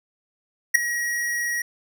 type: tone with ADSR envelope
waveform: square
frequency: 1902 Hz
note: A#6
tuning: 34 cents sharp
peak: -9 dBFS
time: 0.74-1.62 s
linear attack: 14 ms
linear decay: 4 ms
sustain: -15 dB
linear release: 4 ms
effects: none